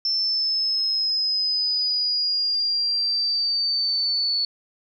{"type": "exponential sweep", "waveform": "sine", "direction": "down", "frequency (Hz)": [5340, 4435], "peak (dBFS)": -20, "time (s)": [0.05, 4.45], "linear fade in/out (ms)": 2, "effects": ["10-bit"]}